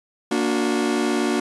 40% pulse chord, Bb augmented, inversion none, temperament just, 233.1 / 291.4 / 364.2 Hz, Bb3 / D4 / F#4, 0 / -13 / -27 cents, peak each -23 dBFS, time 0.31-1.4 s, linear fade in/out 5 ms, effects resampled to 24000 Hz

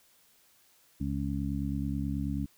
harmonic tone, 69.3 Hz, C#2, in tune, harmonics 1 / 2 / 3 / 4, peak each -35 / -35 / -35 / -35 dBFS, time 1-2.46 s, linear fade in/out 10 ms, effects white hiss -64 dBFS RMS until 2.57 s

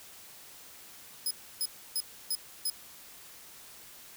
5% pulse tone bursts, 5070 Hz, D#8, 32 cents sharp, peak -23 dBFS, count 5, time 1.26-2.7 s, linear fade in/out 2 ms, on 48 ms, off 300 ms, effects white hiss -51 dBFS RMS until 4.16 s

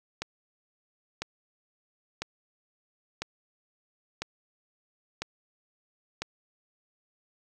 click train, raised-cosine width 0.2 ms, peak -15 dBFS, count 7, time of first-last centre 0.22-6.22 s, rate 1 Hz, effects none

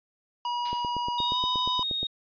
square tone with pitch glide, 964 to 998.6 Hz, B5 to B5, -42 to +19 cents, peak -28 dBFS, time 0.45-1.83 s, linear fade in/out 2 ms, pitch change +61 cents, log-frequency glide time 1.24-1.4 s
blue noise with exponential decay, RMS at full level -31 dBFS, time 0.65-1.09 s, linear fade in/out 5 ms, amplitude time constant 94 ms
click train, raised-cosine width 2 ms, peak -23 dBFS, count 12, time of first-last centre 0.73-2.03 s, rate 8.46 Hz
sine tone, 3729 Hz, A#7, in tune, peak -27 dBFS, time 1.18-2.07 s, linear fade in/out 5 ms
effects resampled to 11025 Hz

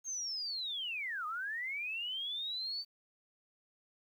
sine linear two-way sweep, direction down then up, 6510 to 1200 to 4604 Hz, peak -36 dBFS, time 0.04-2.85 s, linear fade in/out 50 ms, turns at 1.26 s, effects 11-bit

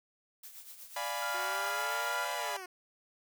blue noise with tremolo, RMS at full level -47 dBFS, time 0.43-2.15 s, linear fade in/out 5 ms, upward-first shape triangle, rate 8.2 Hz, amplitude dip 65%
sawtooth chord, D diminished seventh, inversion none, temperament equal, 587.3 / 698.5 / 830.6 / 987.8 Hz, D5 / F5 / Ab5 / Cb6, 0 / 0 / 0 / 0 cents, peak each -37 / -37 / -37 / -34 dBFS, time 0.96-2.57 s, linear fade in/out 5 ms
sine tone, 1396.9 Hz, F6, in tune, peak -36 dBFS, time 1.22-2.25 s, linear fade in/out 5 ms
10% pulse exponential two-way sweep, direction up then down, 356.2 to 520 to 356.2 Hz, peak -34 dBFS, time 1.34-2.66 s, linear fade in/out 5 ms, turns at 2.32 s
effects none

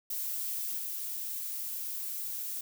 violet noise with level steps, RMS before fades -35 / -37 dBFS, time 0.1-2.61 s, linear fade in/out 5 ms, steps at 0.78 s, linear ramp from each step 10 ms, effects none

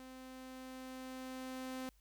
sawtooth tone with level ramp, 259 Hz, C4, 17 cents flat, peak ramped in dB -47 to -37 dBFS, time 0-1.89 s, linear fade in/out 0 ms, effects added 50 Hz sine -66 dBFS peak until 2 s + white hiss -75 dBFS RMS until 2 s

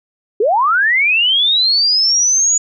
sine linear sweep, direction up, 379.9 to 6900 Hz, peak -10 dBFS, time 0.4-2.58 s, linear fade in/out 5 ms, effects none

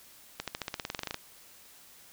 accelerating click train, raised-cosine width 0.2 ms, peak -16 dBFS, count 15, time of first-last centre 0.4-1.144 s, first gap 77 ms, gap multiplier 0.94, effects white hiss -55 dBFS RMS until 2.12 s

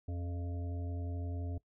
harmonic tone with a mistuned harmonic, 86.1 Hz, F2, 24 cents flat, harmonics 1 / 3 / 5 / 7 / 8, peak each -36 / -46 / -52 / -55 / -55 dBFS, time 0.08-1.58 s, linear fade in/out 5 ms, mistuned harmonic 3, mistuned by +75 cents, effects noise-tail reverb RT60 0.1 s tail -19 dB re dry

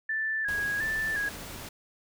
sine tone with vibrato, 1708 Hz, G#6, 48 cents sharp, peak -27 dBFS, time 0.09-1.29 s, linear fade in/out 5 ms, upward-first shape square, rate 1.4 Hz, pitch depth 55 cents each way
pink noise, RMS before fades -41 dBFS, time 0.48-1.69 s, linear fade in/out 5 ms
effects none

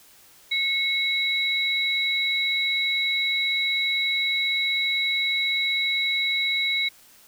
sine tone pair together, 2186 / 3895 Hz, C#7 / B7, -25 / -25 cents, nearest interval minor seventh, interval 1000 cents, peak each -24 dBFS, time 0.51-6.89 s, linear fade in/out 10 ms, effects white hiss -53 dBFS RMS until 7.27 s

